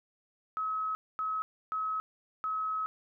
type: tone bursts at uneven times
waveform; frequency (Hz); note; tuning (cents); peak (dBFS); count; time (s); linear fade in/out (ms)
sine; 1282; E6; -49; -30; 4; 0.57-0.95 / 1.19-1.42 / 1.72-2 / 2.44-2.86; 0
effects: none

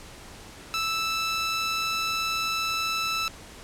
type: tone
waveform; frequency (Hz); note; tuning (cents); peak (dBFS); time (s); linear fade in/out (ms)
15% pulse; 1318.5; E6; 0; -19; 0.74-3.28; 0
effects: pink hiss -45 dBFS RMS until 3.63 s + low-pass 10000 Hz 12 dB/octave

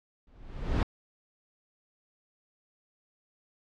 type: noise with exponential growth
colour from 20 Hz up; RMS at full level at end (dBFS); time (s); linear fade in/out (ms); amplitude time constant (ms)
brown; -20; 0.27-0.83; 2; 120
effects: low-pass 4000 Hz 12 dB/octave

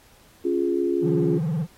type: chord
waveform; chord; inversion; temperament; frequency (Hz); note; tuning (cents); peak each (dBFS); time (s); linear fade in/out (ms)
sine; Db major; none; equal; 277.2 / 349.2 / 415.3; Db4 / F4 / Ab4; 0 / 0 / 0; -27 / -22 / -27; 0.44-1.39; 20
type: tone with vibrato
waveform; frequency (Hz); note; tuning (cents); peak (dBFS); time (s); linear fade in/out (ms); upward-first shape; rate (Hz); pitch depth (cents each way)
triangle; 160; D#3; +49; -20; 1.01-1.67; 50; sine; 19; 190
effects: pink hiss -55 dBFS RMS until 1.77 s + AAC 48 kbps

